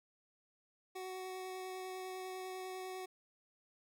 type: tone with vibrato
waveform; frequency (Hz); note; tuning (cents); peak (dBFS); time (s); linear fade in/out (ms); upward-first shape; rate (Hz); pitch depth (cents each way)
25% pulse; 372.9; F#4; +14; -39; 0.95-3.06; 10; sine; 10; 10
effects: none